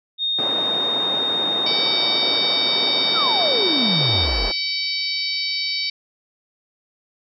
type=tone; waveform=sine; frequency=3693 Hz; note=A#7; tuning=17 cents flat; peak=-19 dBFS; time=0.18-4.28 s; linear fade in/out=50 ms
type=band-pass noise; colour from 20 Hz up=white; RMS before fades=-29 dBFS; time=0.38-4.52 s; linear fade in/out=10 ms; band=260 to 790 Hz; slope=12 dB/octave
type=harmonic tone; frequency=762 Hz; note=G5; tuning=49 cents flat; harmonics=3 / 4 / 5 / 6 / 7; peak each=-28 / -35 / -28 / -24 / -30 dBFS; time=1.66-5.9 s; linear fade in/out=5 ms
type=exponential sweep; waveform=sine; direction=down; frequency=1480 to 39.52 Hz; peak=-21 dBFS; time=3.13-4.51 s; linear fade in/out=50 ms
effects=none